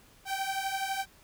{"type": "beating tone pair", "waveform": "sawtooth", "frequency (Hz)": [771, 783], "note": ["G5", "G5"], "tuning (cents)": [-29, -2], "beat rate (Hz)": 12, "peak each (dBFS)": -30, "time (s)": [0.25, 1.06], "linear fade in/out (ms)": 50, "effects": ["pink hiss -59 dBFS RMS until 1.23 s"]}